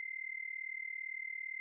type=tone with amplitude modulation; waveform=sine; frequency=2080 Hz; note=C7; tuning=11 cents flat; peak=-36 dBFS; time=0-1.6 s; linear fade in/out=0 ms; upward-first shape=sine; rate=37.7 Hz; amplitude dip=90%; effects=none